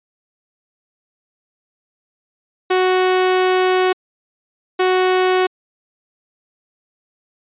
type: tone bursts at uneven times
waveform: sawtooth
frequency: 370 Hz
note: F#4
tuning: in tune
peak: -9 dBFS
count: 2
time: 2.7-3.93 / 4.79-5.47 s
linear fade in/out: 10 ms
effects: resampled to 8000 Hz